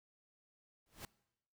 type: noise with exponential growth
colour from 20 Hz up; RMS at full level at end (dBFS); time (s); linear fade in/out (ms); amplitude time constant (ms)
pink; -44; 0.86-1.05; 2; 41
effects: noise-tail reverb RT60 0.9 s tail -22 dB re dry